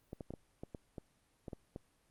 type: clicks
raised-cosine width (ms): 2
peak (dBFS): -30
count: 10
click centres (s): 0.131 / 0.208 / 0.306 / 0.338 / 0.635 / 0.748 / 0.982 / 1.482 / 1.532 / 1.761
effects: pink hiss -73 dBFS RMS until 2.1 s + Opus 32 kbps